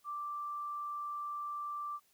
sine tone, 1174.7 Hz, D6, in tune, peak -37 dBFS, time 0.04-2 s, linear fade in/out 50 ms, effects white hiss -71 dBFS RMS until 2.13 s

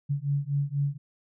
sine beating tone pair, 140 / 144.1 Hz, C#3 / D3, +18 / -33 cents, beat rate 4.1 Hz, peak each -28 dBFS, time 0.09-0.98 s, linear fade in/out 20 ms, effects none

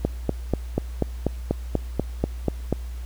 click train, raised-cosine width 2 ms, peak -7 dBFS, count 12, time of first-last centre 0.05-2.726 s, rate 4.11 Hz, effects added 60 Hz sine -30 dBFS peak until 3.05 s + pink hiss -50 dBFS RMS until 3.05 s

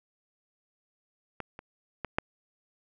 clicks, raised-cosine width 0.5 ms, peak -20 / -27 / -18 / -10 dBFS, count 4, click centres 1.403 / 1.591 / 2.047 / 2.185 s, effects none

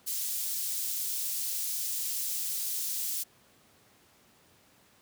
white high-pass noise, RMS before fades -33 dBFS, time 0.06-3.24 s, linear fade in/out 20 ms, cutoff 5000 Hz, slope 12 dB/octave, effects pink hiss -62 dBFS RMS until 5.01 s + high-pass 100 Hz 12 dB/octave

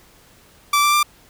sawtooth tone with pitch steps, 1164 / 1175.5 / 1187.1 Hz, D6 / D6 / D6, -16 / +1 / +18 cents, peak -10 dBFS, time 0.73-1.03 s, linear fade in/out 5 ms, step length 100 ms, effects pink hiss -51 dBFS RMS until 1.29 s

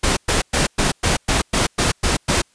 pink noise bursts, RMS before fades -17 dBFS, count 10, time 0.03-2.42 s, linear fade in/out 10 ms, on 140 ms, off 110 ms, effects white hiss -58 dBFS RMS until 2.54 s + resampled to 22050 Hz

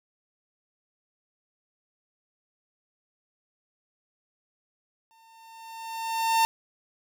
45% pulse tone with exponential growth, 904 Hz, A5, 47 cents sharp, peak -18 dBFS, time 5.11-6.45 s, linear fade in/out 0 ms, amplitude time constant 290 ms, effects none

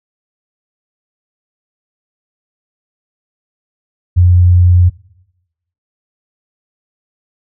sine tone, 89 Hz, F2, 33 cents sharp, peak -4 dBFS, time 4.16-4.9 s, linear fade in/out 20 ms, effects noise-tail reverb RT60 0.9 s tail -20 dB re dry

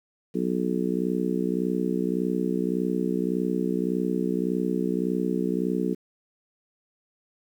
harmonic tone, 61.74 Hz, B1, in tune, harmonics 3 / 4 / 5 / 6 / 7, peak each -28 / -29 / -30 / -31 / -31 dBFS, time 0.34-5.95 s, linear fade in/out 20 ms, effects 9-bit

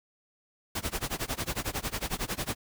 pink noise with tremolo, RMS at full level -30 dBFS, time 0.75-2.55 s, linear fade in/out 5 ms, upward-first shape sine, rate 11 Hz, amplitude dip 95%, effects none

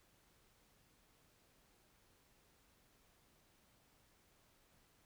silence, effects pink hiss -72 dBFS RMS until 5.05 s

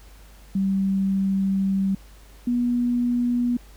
sine tone pair in turn, 193.8 / 242.7 Hz, G3 / B3, -20 / -30 cents, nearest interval major third, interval 390 cents, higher second, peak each -19 dBFS, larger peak neither, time 0.55-1.95 / 2.47-3.57 s, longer first, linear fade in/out 5 ms, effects added 50 Hz sine -45 dBFS peak until 3.76 s + pink hiss -53 dBFS RMS until 3.76 s

